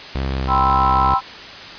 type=tone with vibrato; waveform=sawtooth; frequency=66.4 Hz; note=C2; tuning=26 cents sharp; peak=-16 dBFS; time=0.15-1.14 s; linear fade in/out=0 ms; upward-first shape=sine; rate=2.3 Hz; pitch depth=16 cents each way
type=chord; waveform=sine; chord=C major seventh; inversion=second; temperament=equal; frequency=784 / 987.8 / 1046.5 / 1318.5 Hz; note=G5 / B5 / C6 / E6; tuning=0 / 0 / 0 / 0 cents; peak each=-19 dBFS; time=0.47-1.21 s; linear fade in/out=50 ms
effects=white hiss -34 dBFS RMS until 1.78 s + resampled to 11025 Hz